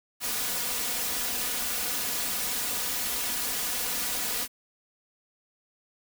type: noise with comb filter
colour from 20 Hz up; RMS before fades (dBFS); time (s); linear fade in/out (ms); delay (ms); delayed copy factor
white; -30; 0.2-4.48; 50; 4.1; +0.65
effects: none